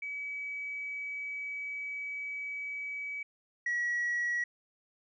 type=tone pair in turn; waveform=sine; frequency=2281 / 1921.1 Hz; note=C#7 / B6; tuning=+49 / -48 cents; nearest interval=minor third; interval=297 cents; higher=first; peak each=-35 / -27 dBFS; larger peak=second; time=0.02-3.23 / 3.66-4.44 s; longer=first; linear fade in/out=5 ms; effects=tanh soft clip ceiling -27 dBFS